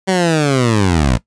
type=linear sweep; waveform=15% pulse; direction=down; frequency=192.9 to 55 Hz; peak=-5 dBFS; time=0.07-1.18 s; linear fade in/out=20 ms; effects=noise-tail reverb RT60 0.1 s tail -17 dB re dry + resampled to 22050 Hz